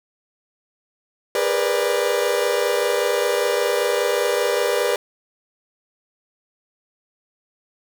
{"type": "tone cluster", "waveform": "40% pulse", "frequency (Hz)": [407, 475.9, 501, 588], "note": ["G#4", "A#4", "B4", "D5"], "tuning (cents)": [-35, 36, 25, 2], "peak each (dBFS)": -23, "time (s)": [1.35, 4.96], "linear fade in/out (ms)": 2, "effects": []}